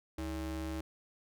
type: ring-modulated tone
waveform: square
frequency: 123.47 Hz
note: B2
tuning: in tune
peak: -34 dBFS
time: 0.18-0.81 s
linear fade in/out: 5 ms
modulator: 196 Hz
effects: none